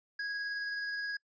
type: tone with tremolo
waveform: square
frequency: 1654 Hz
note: G#6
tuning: 8 cents flat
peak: -34 dBFS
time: 0.19-1.17 s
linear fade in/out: 5 ms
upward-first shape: triangle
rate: 19 Hz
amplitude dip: 25%
effects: noise-tail reverb RT60 0.1 s tail -25 dB re dry + resampled to 16000 Hz